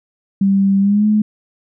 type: tone with pitch glide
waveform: sine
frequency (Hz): 196 to 212.5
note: G3 to G#3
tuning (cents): 0 to +40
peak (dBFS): -10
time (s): 0.41-1.22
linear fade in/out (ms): 5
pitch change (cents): +140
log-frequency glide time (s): 0.8-1.06
effects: none